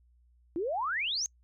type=exponential sweep; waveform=sine; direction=up; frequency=315.7 to 6645 Hz; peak=-29 dBFS; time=0.56-1.26 s; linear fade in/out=0 ms; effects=noise-tail reverb RT60 0.1 s tail -26 dB re dry + added 60 Hz sine -61 dBFS peak until 1.43 s